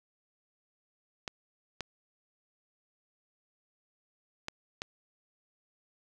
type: clicks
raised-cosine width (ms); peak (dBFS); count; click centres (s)
0.2; -18; 4; 1.278 / 1.807 / 4.484 / 4.819
effects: none